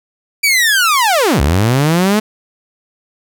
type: linear two-way sweep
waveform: sawtooth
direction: down then up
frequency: 2349 to 63.7 to 218.8 Hz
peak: -6 dBFS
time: 0.43-2.2 s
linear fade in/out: 10 ms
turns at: 1.41 s
effects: none